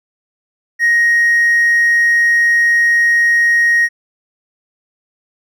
triangle tone, 1876 Hz, A#6, 11 cents sharp, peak -6 dBFS, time 0.79-3.89 s, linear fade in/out 50 ms, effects tanh soft clip ceiling -4 dBFS

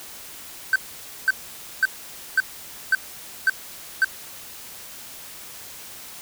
triangle tone bursts, 1541 Hz, G6, 30 cents flat, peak -12 dBFS, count 7, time 0.73-4.046 s, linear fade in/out 2 ms, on 28 ms, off 520 ms, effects white hiss -40 dBFS RMS until 6.21 s

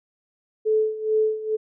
sine tone with tremolo, 434.2 Hz, A4, 23 cents flat, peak -16 dBFS, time 0.65-1.57 s, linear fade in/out 20 ms, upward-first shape sine, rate 2.3 Hz, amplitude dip 80%, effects none

